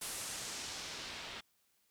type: noise with low-pass filter sweep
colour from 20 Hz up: white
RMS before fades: -44 dBFS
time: 0.01-1.41 s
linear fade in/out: 10 ms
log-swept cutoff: 11000 to 3200 Hz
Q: 1.2
effects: white hiss -75 dBFS RMS until 1.9 s